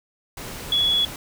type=tone in noise; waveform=sine; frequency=3379 Hz; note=G#7; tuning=29 cents sharp; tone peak=-17 dBFS; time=0.72-1.05 s; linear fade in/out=2 ms; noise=pink; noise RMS=-35 dBFS; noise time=0.37-1.16 s; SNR=+15 dB; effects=none